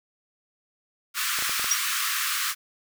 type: high-pass noise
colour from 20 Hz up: pink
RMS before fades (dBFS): -27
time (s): 1.14-2.55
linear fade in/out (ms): 50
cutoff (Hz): 1100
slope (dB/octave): 96
type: clicks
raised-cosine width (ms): 0.5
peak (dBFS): -20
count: 5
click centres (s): 1.389 / 1.424 / 1.495 / 1.596 / 1.644
type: tone with exponential decay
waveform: sine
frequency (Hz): 5710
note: F8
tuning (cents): +37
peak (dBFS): -15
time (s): 1.71-1.8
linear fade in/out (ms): 5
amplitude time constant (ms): 18
effects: none